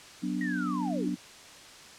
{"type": "chord", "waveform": "sine", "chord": "B minor", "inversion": "second", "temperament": "equal", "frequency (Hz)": [185, 246.9, 293.7], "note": ["F#3", "B3", "D4"], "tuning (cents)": [0, 0, 0], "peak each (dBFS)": -33, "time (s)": [0.22, 1.16], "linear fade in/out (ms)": 20}
{"type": "linear sweep", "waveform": "sine", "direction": "down", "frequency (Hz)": [1923, 257.3], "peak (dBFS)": -34, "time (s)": [0.41, 1.09], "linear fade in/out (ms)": 2}
{"effects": ["white hiss -49 dBFS RMS until 1.98 s", "low-pass 7000 Hz 12 dB/octave"]}